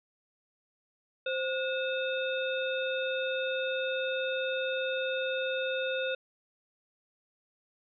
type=harmonic tone with a mistuned harmonic; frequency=523.3 Hz; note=C5; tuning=in tune; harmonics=1 / 3 / 5 / 7; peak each=-31 / -36 / -38 / -39 dBFS; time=1.26-6.15 s; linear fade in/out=5 ms; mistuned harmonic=3; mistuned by=-140 cents; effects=none